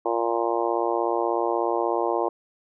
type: harmonic tone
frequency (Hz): 116.54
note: A#2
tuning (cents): 0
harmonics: 3 / 4 / 5 / 6 / 7 / 8 / 9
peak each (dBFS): -27 / -28 / -29 / -30 / -30 / -31 / -32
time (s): 0.05-2.29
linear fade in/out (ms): 10
effects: none